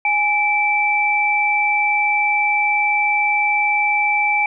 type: tone pair together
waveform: sine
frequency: 830.6 / 2327 Hz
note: G#5 / D7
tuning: 0 / -17 cents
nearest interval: octave + tritone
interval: 1783 cents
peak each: -19 / -16 dBFS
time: 0.05-4.46 s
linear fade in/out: 2 ms
effects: none